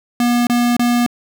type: tone bursts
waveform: square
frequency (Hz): 240.8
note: B3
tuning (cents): -44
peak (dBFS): -13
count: 3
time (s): 0.2-1.064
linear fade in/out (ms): 2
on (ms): 270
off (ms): 27
effects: none